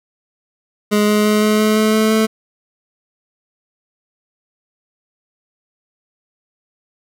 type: tone with pitch steps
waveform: 25% pulse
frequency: 208.9 / 210.4 / 211.8 / 213.3 / 214.8 / 216.3 / 217.8 / 219.3 Hz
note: G#3 / G#3 / G#3 / G#3 / A3 / A3 / A3 / A3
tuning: +10 / +23 / +34 / +46 / -41 / -29 / -17 / -6 cents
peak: -8 dBFS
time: 0.91-2.27 s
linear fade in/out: 20 ms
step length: 170 ms
effects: none